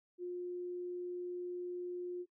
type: tone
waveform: sine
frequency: 356.1 Hz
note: F4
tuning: 34 cents sharp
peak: -38 dBFS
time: 0.18-2.26 s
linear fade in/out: 50 ms
effects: noise-tail reverb RT60 0.1 s tail -20 dB re dry